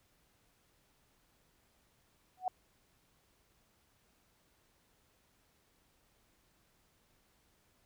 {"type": "tone with exponential growth", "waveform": "sine", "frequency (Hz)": 740, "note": "F#5", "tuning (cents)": 0, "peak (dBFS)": -27, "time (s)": [2.37, 2.48], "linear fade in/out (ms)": 2, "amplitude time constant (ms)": 22, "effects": ["pink hiss -72 dBFS RMS until 7.85 s"]}